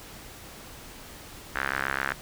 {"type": "tone with band-pass filter", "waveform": "sawtooth", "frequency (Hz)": 67.6, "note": "C#2", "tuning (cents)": -43, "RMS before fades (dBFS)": -30, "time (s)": [1.55, 2.13], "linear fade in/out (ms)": 10, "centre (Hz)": 1600, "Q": 3.7, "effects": ["pink hiss -45 dBFS RMS until 2.21 s"]}